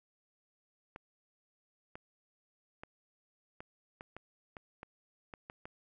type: clicks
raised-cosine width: 0.5 ms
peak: -30 dBFS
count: 11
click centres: 0.961 / 1.955 / 2.835 / 3.605 / 4.009 / 4.166 / 4.568 / 4.831 / 5.338 / 5.499 / 5.655 s
effects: none